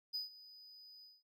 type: tone with ADSR envelope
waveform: triangle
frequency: 4978 Hz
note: D#8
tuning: in tune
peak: -35 dBFS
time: 0.13-1.23 s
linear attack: 20 ms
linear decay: 140 ms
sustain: -19 dB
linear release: 200 ms
effects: none

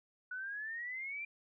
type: exponential sweep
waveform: sine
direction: up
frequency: 1467 to 2384 Hz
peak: -39 dBFS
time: 0.31-1.25 s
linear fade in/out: 5 ms
effects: none

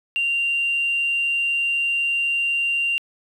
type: tone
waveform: sine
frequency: 2774 Hz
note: F7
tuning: 12 cents flat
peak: -18 dBFS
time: 0.16-2.98 s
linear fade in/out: 0 ms
effects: tanh soft clip ceiling -14 dBFS + 9-bit

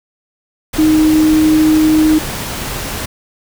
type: tone in noise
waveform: sine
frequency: 311.1 Hz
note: D#4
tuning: in tune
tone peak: -7 dBFS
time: 0.78-2.19 s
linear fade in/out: 10 ms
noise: pink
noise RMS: -22 dBFS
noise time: 0.73-3.06 s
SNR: +12 dB
effects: none

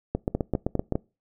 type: two click trains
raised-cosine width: 2 ms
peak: -11 / -11 dBFS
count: 4 / 7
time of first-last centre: 0.35-0.955 / 0.15-0.923 s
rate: 4.96 / 7.76 Hz
effects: noise-tail reverb RT60 0.3 s tail -24 dB re dry

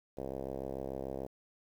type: tone with low-pass filter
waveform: 5% pulse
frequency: 66.8 Hz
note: C2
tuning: 36 cents sharp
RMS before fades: -40 dBFS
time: 0.17-1.27 s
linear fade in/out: 10 ms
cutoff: 550 Hz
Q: 2.1
effects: 10-bit

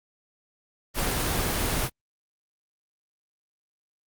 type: noise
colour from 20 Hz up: pink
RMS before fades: -26 dBFS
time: 0.94-1.9 s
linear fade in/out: 50 ms
effects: Opus 24 kbps

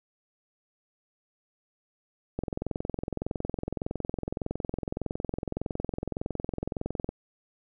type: click train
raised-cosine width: 2 ms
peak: -17 dBFS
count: 103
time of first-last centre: 2.39-7.09 s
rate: 21.7 Hz
effects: none

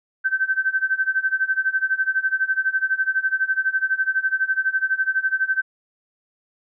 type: tone with tremolo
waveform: sine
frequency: 1545 Hz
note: G6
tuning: 26 cents flat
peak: -15 dBFS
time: 0.24-5.62 s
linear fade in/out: 20 ms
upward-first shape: sine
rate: 12 Hz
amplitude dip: 90%
effects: none

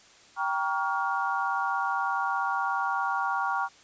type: chord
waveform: sine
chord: G half-diminished seventh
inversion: none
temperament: just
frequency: 784 / 940.8 / 1128.9 / 1411.2 Hz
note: G5 / Bb5 / Db6 / F6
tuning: 0 / +16 / +31 / +18 cents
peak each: -31 dBFS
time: 0.36-3.69 s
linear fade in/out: 50 ms
effects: white hiss -55 dBFS RMS until 3.83 s + resampled to 16000 Hz

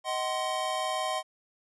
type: chord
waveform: square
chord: C diminished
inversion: first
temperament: just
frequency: 627.9 / 753.5 / 1046.5 Hz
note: Eb5 / Gb5 / C6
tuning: +16 / +31 / 0 cents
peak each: -34 dBFS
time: 0.04-1.23 s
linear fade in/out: 50 ms
effects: resampled to 24000 Hz

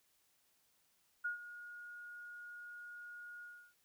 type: tone with ADSR envelope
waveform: sine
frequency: 1437 Hz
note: F6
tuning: 49 cents sharp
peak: -34 dBFS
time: 1.24-3.74 s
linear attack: 14 ms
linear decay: 120 ms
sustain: -14 dB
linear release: 320 ms
effects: white hiss -75 dBFS RMS until 3.84 s

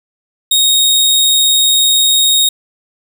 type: tone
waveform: sawtooth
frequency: 3739 Hz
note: A#7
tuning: 4 cents sharp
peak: -5 dBFS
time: 0.51-2.49 s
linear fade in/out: 5 ms
effects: none

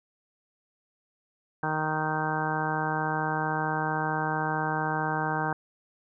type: harmonic tone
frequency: 155.56 Hz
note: D#3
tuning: in tune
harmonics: 1 / 2 / 3 / 4 / 5 / 6 / 7 / 8 / 9 / 10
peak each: -33 / -36 / -37 / -40 / -32 / -33 / -38 / -38 / -41 / -33 dBFS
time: 1.63-5.53 s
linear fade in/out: 2 ms
effects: none

